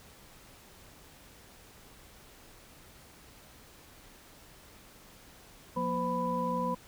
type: tone cluster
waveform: sine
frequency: 176.8 / 238.7 / 511 / 993 Hz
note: F3 / A#3 / C5 / B5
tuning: +22 / +41 / -41 / +9 cents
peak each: -36 / -36 / -35 / -32 dBFS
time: 5.76-6.75 s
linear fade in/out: 10 ms
effects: pink hiss -55 dBFS RMS until 6.87 s